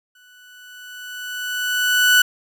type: tone with exponential growth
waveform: 30% pulse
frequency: 1485 Hz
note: F#6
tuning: 6 cents sharp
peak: -7 dBFS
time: 0.15-2.22 s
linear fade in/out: 5 ms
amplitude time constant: 450 ms
effects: none